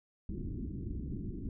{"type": "low-pass noise", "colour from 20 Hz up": "pink", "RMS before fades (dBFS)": -39, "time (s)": [0.29, 1.49], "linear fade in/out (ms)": 2, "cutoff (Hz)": 350, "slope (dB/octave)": 48, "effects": []}